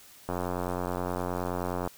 click train, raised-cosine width 1 ms, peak -17 dBFS, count 143, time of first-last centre 0.29-1.875 s, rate 89.6 Hz, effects white hiss -53 dBFS RMS until 1.97 s

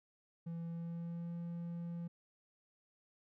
triangle tone with pitch glide, 167.6 to 170.63 Hz, E3 to F3, +29 to -40 cents, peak -38 dBFS, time 0.46-2.08 s, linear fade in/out 10 ms, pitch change +31 cents, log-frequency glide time 0.67-1.34 s, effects none

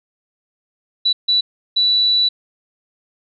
sine tone bursts at uneven times, 3951 Hz, B7, in tune, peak -12 dBFS, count 3, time 1.05-1.13 / 1.28-1.41 / 1.76-2.29 s, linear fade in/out 10 ms, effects none

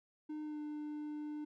triangle tone with pitch glide, 304.7 to 299.5 Hz, D#4 to D4, -36 to +34 cents, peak -38 dBFS, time 0.29-1.45 s, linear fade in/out 10 ms, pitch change -30 cents, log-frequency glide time 0.43-0.59 s, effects none

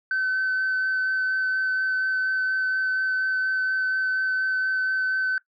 sine tone with vibrato, 1526 Hz, G6, 47 cents flat, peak -20 dBFS, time 0.11-5.38 s, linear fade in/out 2 ms, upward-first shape sine, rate 4.2 Hz, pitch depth 9 cents each way, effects noise-tail reverb RT60 0.1 s tail -19 dB re dry + tanh soft clip ceiling -19 dBFS

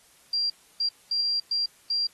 sine tone bursts at uneven times, 4752 Hz, D8, 20 cents sharp, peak -23 dBFS, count 5, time 0.33-0.5 / 0.8-0.89 / 1.11-1.4 / 1.51-1.66 / 1.9-2.07 s, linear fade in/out 5 ms, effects white hiss -58 dBFS RMS until 2.13 s + AAC 32 kbps

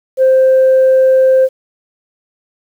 sine tone, 523.3 Hz, C5, in tune, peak -4 dBFS, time 0.17-1.49 s, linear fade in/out 50 ms, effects tanh soft clip ceiling -3 dBFS + 7-bit

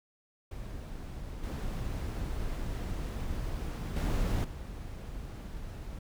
brown noise with level steps, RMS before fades -41 / -35 / -29 / -41 dBFS, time 0.51-5.99 s, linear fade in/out 5 ms, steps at 1.43 / 3.96 / 4.44 s, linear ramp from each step 5 ms, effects none

